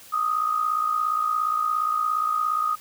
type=tone with amplitude modulation; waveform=sine; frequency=1244.5 Hz; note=D#6; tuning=in tune; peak=-18 dBFS; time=0.12-2.76 s; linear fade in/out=20 ms; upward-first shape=sine; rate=57.2 Hz; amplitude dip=65%; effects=white hiss -47 dBFS RMS until 2.8 s